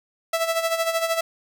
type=tone with tremolo; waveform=sawtooth; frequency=659.3 Hz; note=E5; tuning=in tune; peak=-15 dBFS; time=0.33-1.21 s; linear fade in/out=5 ms; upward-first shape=sine; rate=13 Hz; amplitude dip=65%; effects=none